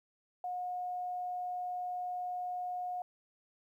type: tone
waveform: sine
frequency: 722 Hz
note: F#5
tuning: 43 cents flat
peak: -35 dBFS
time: 0.44-3.02 s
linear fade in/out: 2 ms
effects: 12-bit